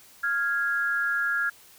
sine tone pair together, 1396.9 / 1657 Hz, F6 / G#6, 0 / -4 cents, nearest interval minor third, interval 296 cents, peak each -26 dBFS, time 0.23-1.5 s, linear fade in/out 10 ms, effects white hiss -53 dBFS RMS until 1.78 s

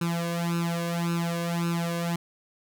sawtooth tone with flanger, 169.9 Hz, F3, 47 cents flat, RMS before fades -28 dBFS, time 0.01-2.16 s, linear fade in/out 5 ms, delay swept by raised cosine 0.75 to 1.85 ms, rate 1.8 Hz, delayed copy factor +0.95, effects none

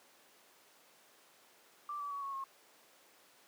sine tone with pitch steps, 1174.7 / 1150.5 / 1126.8 / 1103.7 / 1080.9 Hz, D6 / D6 / C#6 / C#6 / C#6, 0 / -36 / +28 / -8 / -44 cents, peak -38 dBFS, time 1.89-2.44 s, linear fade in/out 2 ms, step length 110 ms, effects pink hiss -63 dBFS RMS until 3.47 s + high-pass 400 Hz 12 dB/octave

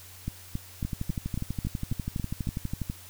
two click trains, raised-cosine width 5 ms, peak -18 / -18 dBFS, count 9 / 26, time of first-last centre 0.28-2.472 / 0.85-2.899 s, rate 3.65 / 12.2 Hz, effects added 91 Hz sine -51 dBFS peak until 3.09 s + white hiss -49 dBFS RMS until 3.09 s

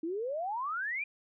sine exponential sweep, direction up, 311.1 to 2457 Hz, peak -32 dBFS, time 0.03-1.04 s, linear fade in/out 5 ms, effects none

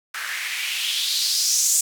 blue noise with band-pass filter sweep, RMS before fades -23 dBFS, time 0.14-1.81 s, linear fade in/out 5 ms, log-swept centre 1500 to 7500 Hz, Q 3.5, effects none

